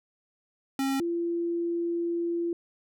square / sine tone pair in turn, 270.7 / 341.1 Hz, C#4 / F4, -41 / -41 cents, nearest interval major third, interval 400 cents, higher second, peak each -26 dBFS, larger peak neither, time 0.79-1 / 1-2.53 s, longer second, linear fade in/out 2 ms, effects none

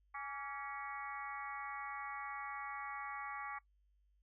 harmonic tone with a mistuned harmonic, 277.2 Hz, C#4, in tune, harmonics 3 / 4 / 5 / 6 / 7 / 8, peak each -48 / -45 / -52 / -55 / -51 / -51 dBFS, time 0.14-3.59 s, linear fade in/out 10 ms, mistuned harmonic 4, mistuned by +59 cents, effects noise-tail reverb RT60 0.1 s tail -20 dB re dry + added 50 Hz sine -70 dBFS peak until 4.22 s

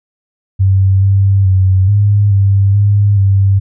sine tone with pitch steps, 96.2 / 98 / 94.4 / 102.4 / 98.7 / 101.9 / 97.9 Hz, G2 / G2 / F#2 / G#2 / G2 / G#2 / G2, -32 / 0 / +35 / -24 / +12 / -32 / -2 cents, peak -6 dBFS, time 0.59-3.6 s, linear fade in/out 20 ms, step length 430 ms, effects none

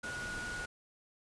sine tone in noise, 1452 Hz, F#6, 33 cents flat, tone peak -39 dBFS, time 0.03-0.66 s, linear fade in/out 10 ms, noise pink, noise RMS -44 dBFS, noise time 0.03-0.66 s, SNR +2 dB, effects resampled to 22050 Hz

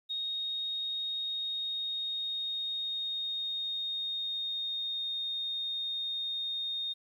sine tone with pitch glide, 3729 to 3690 Hz, A#7 to A#7, 0 to -18 cents, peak -32 dBFS, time 0.09-6.94 s, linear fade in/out 20 ms, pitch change -18 cents, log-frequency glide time 1.16-5 s, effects 11-bit

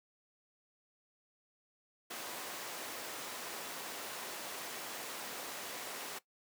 pink high-pass noise, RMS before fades -44 dBFS, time 2.1-6.19 s, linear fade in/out 10 ms, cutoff 400 Hz, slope 12 dB/octave, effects noise-tail reverb RT60 0.1 s tail -17 dB re dry

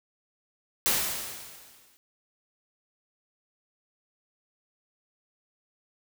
white noise with exponential decay, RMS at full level -23 dBFS, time 0.86-1.97 s, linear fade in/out 0 ms, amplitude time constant 240 ms, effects none

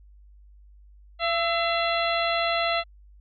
harmonic tone with a mistuned harmonic, 678 Hz, E5, 49 cents sharp, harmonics 1 / 2 / 3 / 4 / 5 / 6, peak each -25 / -28 / -30 / -31 / -32 / -33 dBFS, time 1.19-2.84 s, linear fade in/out 50 ms, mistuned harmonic 2, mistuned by -46 cents, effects added 50 Hz sine -48 dBFS peak until 3.2 s + MP3 96 kbps

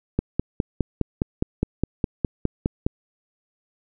click train, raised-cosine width 3 ms, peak -7 dBFS, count 14, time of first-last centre 0.19-2.865 s, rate 4.86 Hz, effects none

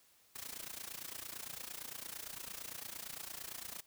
white noise with amplitude modulation, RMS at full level -43 dBFS, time 0.35-3.81 s, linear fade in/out 10 ms, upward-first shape sine, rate 28.8 Hz, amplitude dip 85%, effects white hiss -68 dBFS RMS until 3.86 s

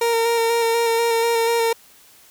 30% pulse tone with vibrato, 462 Hz, A#4, 16 cents flat, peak -14 dBFS, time 0.01-1.73 s, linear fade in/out 5 ms, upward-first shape square, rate 4.1 Hz, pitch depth 17 cents each way, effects white hiss -50 dBFS RMS until 2.3 s

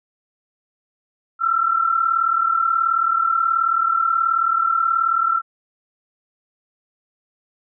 sine tone pair together, 1318.5 / 1357.1 Hz, E6 / E6, 0 / +50 cents, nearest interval unison, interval 50 cents, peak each -21 / -17 dBFS, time 1.39-5.42 s, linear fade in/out 50 ms, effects none

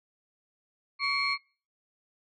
sine tone cluster, 1127 / 2159 / 2300 / 4288 Hz, C#6 / C#7 / D7 / C8, +28 / -46 / -37 / +42 cents, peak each -31 dBFS, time 0.99-1.38 s, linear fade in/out 50 ms, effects noise-tail reverb RT60 0.4 s tail -25 dB re dry + tanh soft clip ceiling -17 dBFS

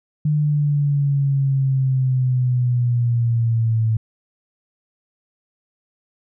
sine exponential sweep, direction down, 151.3 to 110.6 Hz, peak -15 dBFS, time 0.25-3.97 s, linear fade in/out 5 ms, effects none

